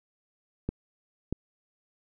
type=clicks; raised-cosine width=3 ms; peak=-16 dBFS; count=2; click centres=0.69 / 1.326 s; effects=none